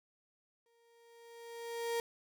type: tone with exponential growth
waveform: 35% pulse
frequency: 466.2 Hz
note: A#4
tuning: in tune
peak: -30 dBFS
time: 0.66-2 s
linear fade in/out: 1 ms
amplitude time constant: 290 ms
effects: none